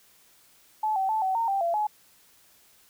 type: tone with pitch steps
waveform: sine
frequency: 863 / 768 / 874 / 759 / 916 / 785 / 681 / 846 Hz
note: A5 / G5 / A5 / F#5 / A#5 / G5 / F5 / G#5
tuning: -34 / -36 / -12 / +44 / -31 / +2 / -44 / +32 cents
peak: -23 dBFS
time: 0.83-1.87 s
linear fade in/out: 5 ms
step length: 130 ms
effects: white hiss -59 dBFS RMS until 2.89 s